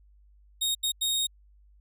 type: tone bursts at uneven times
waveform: sawtooth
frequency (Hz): 3729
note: A#7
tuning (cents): 0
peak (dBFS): -22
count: 3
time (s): 0.61-0.75 / 0.83-0.92 / 1.01-1.27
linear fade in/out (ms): 10
effects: added 50 Hz sine -55 dBFS peak until 1.8 s